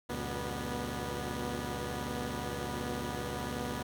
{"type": "tone cluster", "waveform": "10% pulse", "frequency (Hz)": [71.3, 89.3, 121.3, 194.6, 244], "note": ["C#2", "F2", "B2", "G3", "B3"], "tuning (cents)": [49, 39, -31, -12, -21], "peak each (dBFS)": [-31, -38, -33, -38, -31], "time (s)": [0.09, 3.83], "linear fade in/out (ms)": 10, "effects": []}